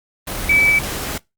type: tone in noise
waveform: sine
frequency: 2301 Hz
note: D7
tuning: 36 cents flat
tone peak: -11 dBFS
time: 0.49-0.79 s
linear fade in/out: 5 ms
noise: pink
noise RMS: -25 dBFS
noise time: 0.27-1.18 s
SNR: +11 dB
effects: noise-tail reverb RT60 0.2 s tail -24 dB re dry + Opus 24 kbps